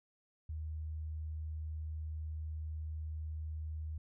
sine tone, 78 Hz, D#2, 5 cents sharp, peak -38 dBFS, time 0.49-3.98 s, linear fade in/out 5 ms, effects none

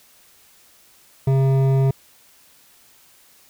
sine tone with hard clipping, 134.5 Hz, C3, 48 cents sharp, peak -16 dBFS, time 1.27-1.91 s, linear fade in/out 5 ms, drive 11 dB, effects white hiss -53 dBFS RMS until 3.49 s

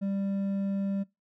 sine tone with hard clipping, 196.9 Hz, G3, 8 cents sharp, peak -29 dBFS, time 0.01-1.04 s, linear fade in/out 20 ms, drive 5 dB, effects noise-tail reverb RT60 0.2 s tail -22 dB re dry

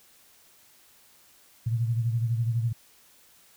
sine beating tone pair, 115 / 127 Hz, A#2 / B2, -23 / +49 cents, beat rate 12 Hz, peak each -24 / -32 dBFS, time 1.66-2.73 s, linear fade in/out 10 ms, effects white hiss -58 dBFS RMS until 3.56 s

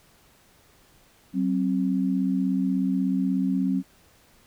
sine tone pair together, 188.9 / 265.4 Hz, F#3 / C4, +36 / +25 cents, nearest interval tritone, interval 589 cents, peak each -24 dBFS, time 1.33-3.83 s, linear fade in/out 50 ms, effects pink hiss -58 dBFS RMS until 4.46 s

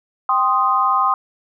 sine chord, C minor, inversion second, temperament equal, 784 / 1046.5 / 1244.5 Hz, G5 / C6 / Eb6, 0 / 0 / 0 cents, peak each -21 / -17 / -17 dBFS, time 0.29-1.14 s, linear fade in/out 2 ms, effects none

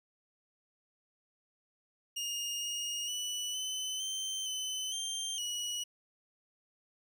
25% pulse tone with pitch steps, 2841 / 2857 / 2963 / 3032 / 3109 / 3033 / 3163 / 2919 Hz, F7 / F7 / F#7 / F#7 / G7 / F#7 / G7 / F#7, +29 / +39 / +2 / +42 / -15 / +42 / +15 / -24 cents, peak -31 dBFS, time 2.16-5.84 s, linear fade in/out 10 ms, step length 460 ms, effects none

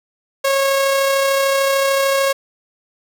sawtooth tone with amplitude modulation, 547 Hz, C#5, 23 cents flat, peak -9 dBFS, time 0.44-2.33 s, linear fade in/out 10 ms, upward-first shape sine, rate 33.4 Hz, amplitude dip 25%, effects none

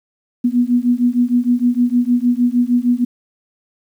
sine beating tone pair, 240.6 / 247.1 Hz, B3 / B3, -45 / +1 cents, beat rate 6.5 Hz, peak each -15 / -15 dBFS, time 0.44-3.05 s, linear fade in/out 10 ms, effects 8-bit

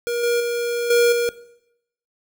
square tone with level steps, 475.4 Hz, A#4, 34 cents sharp, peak -22 / -18 / -22 / -14 / -19 dBFS, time 0.07-1.29 s, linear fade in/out 0 ms, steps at 0.23 / 0.4 / 0.9 / 1.12 s, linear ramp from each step 5 ms, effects noise-tail reverb RT60 0.8 s tail -18 dB re dry

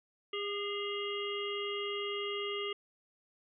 harmonic tone with a mistuned harmonic, 406.2 Hz, G#4, 38 cents flat, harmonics 1 / 3 / 5 / 7 / 8, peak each -37 / -43 / -43 / -40 / -45 dBFS, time 0.33-2.73 s, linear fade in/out 5 ms, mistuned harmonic 5, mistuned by +38 cents, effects none

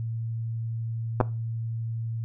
clicks, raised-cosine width 1 ms, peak -7 dBFS, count 2, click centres 1.203 / 1.211 s, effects noise-tail reverb RT60 0.3 s tail -18 dB re dry + added 114 Hz sine -28 dBFS peak until 2.24 s

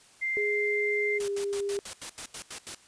sine tone, 2093 Hz, C7, in tune, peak -27 dBFS, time 0.21-1.19 s, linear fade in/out 20 ms
sine tone with pitch glide, 415.3 to 401.6 Hz, G#4 to G4, 0 to +42 cents, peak -28 dBFS, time 0.37-1.79 s, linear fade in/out 0 ms, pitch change -58 cents, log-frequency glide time 1.15-1.28 s
white noise bursts, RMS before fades -38 dBFS, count 10, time 1.2-2.748 s, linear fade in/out 2 ms, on 81 ms, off 82 ms
effects white hiss -57 dBFS RMS until 2.87 s + resampled to 22050 Hz

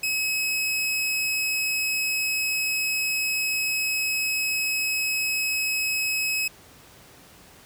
sawtooth tone, 2561 Hz, D#7, 49 cents sharp, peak -20 dBFS, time 0.03-6.48 s, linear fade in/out 5 ms, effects pink hiss -50 dBFS RMS until 7.65 s + high-pass 60 Hz 12 dB/octave

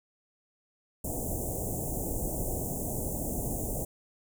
pink band-stop noise, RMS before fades -33 dBFS, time 1.04-3.85 s, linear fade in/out 5 ms, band 760 to 7000 Hz, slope 48 dB/octave, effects none

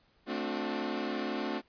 sawtooth chord, D dominant seventh, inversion second, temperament equal with one note detuned, 220 / 261.6 / 293.7 / 361.1 Hz, A3 / C4 / D4 / F#4, 0 / 0 / 0 / -42 cents, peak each -34 dBFS, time 0.26-1.62 s, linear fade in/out 50 ms, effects pink hiss -68 dBFS RMS until 1.68 s + resampled to 11025 Hz

